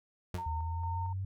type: tone with exponential decay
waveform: 35% pulse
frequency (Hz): 89.3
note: F2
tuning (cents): +39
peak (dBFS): -30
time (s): 0.34-0.5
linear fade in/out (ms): 5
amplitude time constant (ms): 34
type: tone with tremolo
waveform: sine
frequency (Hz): 913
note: A#5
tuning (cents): -36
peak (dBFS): -36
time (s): 0.38-1.13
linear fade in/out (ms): 5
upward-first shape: square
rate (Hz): 2.2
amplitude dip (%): 40
type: linear sweep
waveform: sine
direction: up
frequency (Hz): 77 to 97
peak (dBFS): -33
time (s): 0.46-1.25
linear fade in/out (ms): 5
effects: none